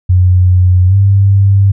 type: tone with pitch glide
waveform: sine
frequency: 91 to 98.66 Hz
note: F#2 to G2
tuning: -28 to +12 cents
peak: -4 dBFS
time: 0.09-1.72 s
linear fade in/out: 10 ms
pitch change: +140 cents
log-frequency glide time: 0.87-0.95 s
effects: none